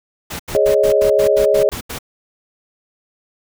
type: noise bursts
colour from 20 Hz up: pink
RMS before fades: -27 dBFS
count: 10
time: 0.3-1.988 s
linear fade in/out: 10 ms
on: 95 ms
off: 82 ms
type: chord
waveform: sine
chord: Ab suspended fourth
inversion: none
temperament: just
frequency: 415.3 / 553.7 / 623 Hz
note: Ab4 / Db5 / Eb5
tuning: 0 / -2 / +2 cents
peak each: -15 dBFS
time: 0.55-1.69 s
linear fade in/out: 0 ms
effects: none